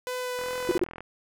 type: tone with vibrato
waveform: sawtooth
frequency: 500 Hz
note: B4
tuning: 21 cents sharp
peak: -26 dBFS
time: 0.07-0.78 s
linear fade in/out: 0 ms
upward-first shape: sine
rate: 2.6 Hz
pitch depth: 9 cents each way
type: click train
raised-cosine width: 0.5 ms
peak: -24 dBFS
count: 27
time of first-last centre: 0.39-1.006 s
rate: 42.2 Hz
type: tone bursts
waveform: sine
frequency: 356.7 Hz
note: F4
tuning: 37 cents sharp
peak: -19 dBFS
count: 3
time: 0.69-0.836 s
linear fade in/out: 0 ms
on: 22 ms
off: 40 ms
effects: none